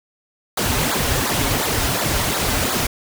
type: noise with flanger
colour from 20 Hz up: pink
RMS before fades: -20 dBFS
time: 0.57-2.87 s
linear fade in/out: 5 ms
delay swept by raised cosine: 0.34 to 6.24 ms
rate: 2.8 Hz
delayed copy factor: -1
effects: none